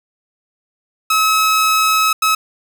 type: tone bursts at uneven times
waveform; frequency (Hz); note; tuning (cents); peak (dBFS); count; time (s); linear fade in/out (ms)
sawtooth; 1286; E6; -43; -8; 2; 1.1-2.13 / 2.22-2.35; 5
effects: none